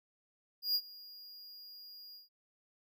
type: tone with ADSR envelope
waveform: square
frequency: 4846 Hz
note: D#8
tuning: 47 cents flat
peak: -28 dBFS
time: 0.62-2.29 s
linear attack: 130 ms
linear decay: 57 ms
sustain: -22 dB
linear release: 140 ms
effects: none